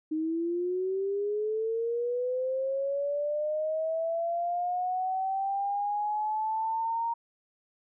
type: linear sweep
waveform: sine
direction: up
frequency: 308.7 to 932.3 Hz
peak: -27 dBFS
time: 0.11-7.14 s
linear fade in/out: 10 ms
effects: none